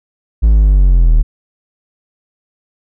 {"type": "linear sweep", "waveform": "triangle", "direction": "down", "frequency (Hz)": [55.9, 37.72], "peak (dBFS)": -3, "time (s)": [0.42, 1.23], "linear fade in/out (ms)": 20, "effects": []}